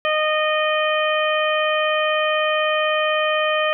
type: harmonic tone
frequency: 616 Hz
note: D#5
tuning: 17 cents flat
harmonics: 1 / 2 / 3 / 4 / 5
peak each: -20 / -23 / -25 / -26 / -27 dBFS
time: 0.05-3.73 s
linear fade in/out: 0 ms
effects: none